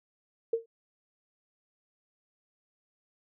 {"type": "tone with exponential decay", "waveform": "sine", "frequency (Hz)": 457.7, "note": "A#4", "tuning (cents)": -32, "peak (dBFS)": -21, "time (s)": [0.53, 0.66], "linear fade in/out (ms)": 5, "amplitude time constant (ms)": 27, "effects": []}